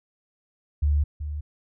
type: tone pair in turn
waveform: sine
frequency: 73.3 / 74.41 Hz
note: D2 / D2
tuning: -3 / +23 cents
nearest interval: unison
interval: 26 cents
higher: second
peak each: -18 / -28 dBFS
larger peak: first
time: 0.82-1.04 / 1.2-1.41 s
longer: first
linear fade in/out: 10 ms
effects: none